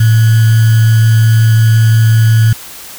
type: tone with sample-and-hold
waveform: sine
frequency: 111.8 Hz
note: A2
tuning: 28 cents sharp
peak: -4 dBFS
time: 0-2.53 s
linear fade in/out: 5 ms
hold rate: 1575 Hz
effects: white hiss -30 dBFS RMS until 2.98 s